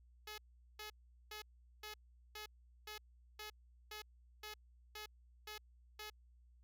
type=tone bursts; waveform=5% pulse; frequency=425 Hz; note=G#4; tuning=40 cents sharp; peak=-36 dBFS; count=12; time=0.27-6.1 s; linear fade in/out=5 ms; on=110 ms; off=410 ms; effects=added 60 Hz sine -63 dBFS peak until 6.63 s